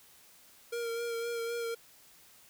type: tone with vibrato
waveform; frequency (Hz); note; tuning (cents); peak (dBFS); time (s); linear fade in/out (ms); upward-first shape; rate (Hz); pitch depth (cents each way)
square; 466.2; A#4; 0; -34; 0.72-1.75; 10; sine; 3.9; 23
effects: white hiss -59 dBFS RMS until 2.49 s